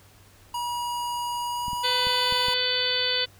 square tone with pitch glide, 962 to 979.4 Hz, B5 to B5, -46 to -15 cents, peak -28 dBFS, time 0.54-2.54 s, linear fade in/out 5 ms, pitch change +31 cents, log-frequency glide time 1.41-2.24 s
clicks, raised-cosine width 5 ms, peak -25 dBFS, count 5, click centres 1.682 / 1.732 / 2.07 / 2.324 / 2.484 s
harmonic tone, 501 Hz, B4, 25 cents sharp, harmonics 1 / 2 / 3 / 4 / 5 / 6 / 7 / 8 / 9, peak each -32 / -40 / -33 / -34 / -36 / -29 / -28 / -36 / -28 dBFS, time 1.83-3.26 s, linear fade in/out 20 ms
effects added 98 Hz sine -55 dBFS peak until 3.39 s + pink hiss -55 dBFS RMS until 3.39 s

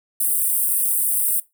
pink high-pass noise, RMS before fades -20 dBFS, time 0.2-1.4 s, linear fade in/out 5 ms, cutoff 8500 Hz, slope 96 dB/octave, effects noise-tail reverb RT60 0.2 s tail -19 dB re dry

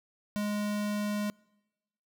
square tone, 207.7 Hz, G#3, in tune, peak -30 dBFS, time 0.36-1.3 s, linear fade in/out 0 ms, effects noise-tail reverb RT60 1.0 s tail -26 dB re dry

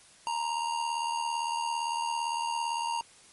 square tone with amplitude modulation, 932.3 Hz, A#5, in tune, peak -27 dBFS, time 0.27-3.01 s, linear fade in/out 0 ms, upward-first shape sine, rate 77.7 Hz, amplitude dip 60%, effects white hiss -56 dBFS RMS until 3.32 s + MP3 48 kbps

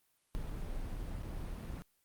brown noise with dropouts, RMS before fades -40 dBFS, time 0.35-1.82 s, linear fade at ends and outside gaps 0 ms, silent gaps 1.226-1.232 / 1.429-1.433 s, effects white hiss -75 dBFS RMS until 2.04 s + Opus 32 kbps

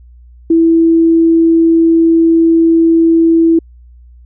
sine tone, 329.6 Hz, E4, in tune, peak -5 dBFS, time 0.5-3.59 s, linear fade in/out 5 ms, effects added 60 Hz sine -36 dBFS peak until 4.25 s

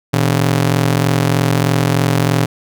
sawtooth ring-modulated tone, 138.59 Hz, C#3, in tune, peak -5 dBFS, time 0.13-2.46 s, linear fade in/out 10 ms, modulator 21.6 Hz, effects none

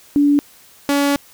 sine / sawtooth tone pair in turn, 288.1 / 283.3 Hz, D4 / C#4, -33 / +38 cents, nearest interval unison, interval 29 cents, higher first, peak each -10 dBFS, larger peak neither, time 0.16-0.39 / 0.89-1.16 s, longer second, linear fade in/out 0 ms, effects white hiss -47 dBFS RMS until 1.33 s

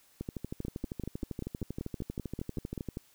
two click trains, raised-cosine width 3 ms, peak -23 / -23 dBFS, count 13 / 35, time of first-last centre 0.65-2.971 / 0.21-2.887 s, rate 5.17 / 12.7 Hz, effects white hiss -64 dBFS RMS until 3.14 s

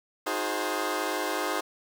15% pulse chord, Ab dominant seventh, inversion second, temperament equal with one note detuned, 311.1 / 361.3 / 415.3 / 523.3 Hz, Eb4 / Gb4 / Ab4 / C5, 0 / -41 / 0 / 0 cents, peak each -27 dBFS, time 0.26-1.61 s, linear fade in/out 10 ms, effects 9-bit

